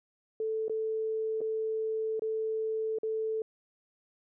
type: tone with dropouts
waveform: sine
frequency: 440 Hz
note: A4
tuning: in tune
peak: -29 dBFS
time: 0.4-3.42 s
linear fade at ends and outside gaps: 2 ms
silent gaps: 0.682-0.696 / 1.407-1.414 / 2.195-2.22 / 2.986-3.032 s
effects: none